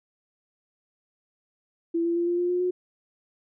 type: tone with pitch steps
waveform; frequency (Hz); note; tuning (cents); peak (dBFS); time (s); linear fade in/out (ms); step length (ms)
sine; 335.4 / 339.7 / 344 / 348.4 / 352.9 / 357.4 / 362; E4 / F4 / F4 / F4 / F4 / F4 / F#4; +30 / -48 / -26 / -4 / +18 / +40 / -38; -22; 1.94-2.71; 10; 110
effects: none